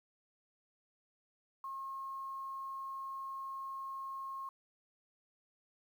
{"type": "tone with quantisation", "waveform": "sine", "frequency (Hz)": 1078, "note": "C#6", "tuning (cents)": -49, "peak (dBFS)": -40, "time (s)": [1.64, 4.49], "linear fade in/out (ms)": 2, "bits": 11, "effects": []}